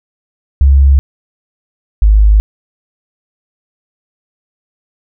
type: tone pair in turn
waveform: sine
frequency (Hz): 68.7 / 52.07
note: C#2 / G#1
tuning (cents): -15 / +5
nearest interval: perfect fourth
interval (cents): 480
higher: first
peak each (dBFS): -3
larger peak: neither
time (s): 0.61-0.99 / 2.02-2.4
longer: neither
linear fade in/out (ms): 0
effects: none